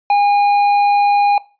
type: tone with tanh clipping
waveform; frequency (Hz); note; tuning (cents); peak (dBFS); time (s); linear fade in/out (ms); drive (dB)
triangle; 815; G#5; -33; -11; 0.1-1.38; 2; 12
effects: noise-tail reverb RT60 0.3 s tail -19 dB re dry + resampled to 11025 Hz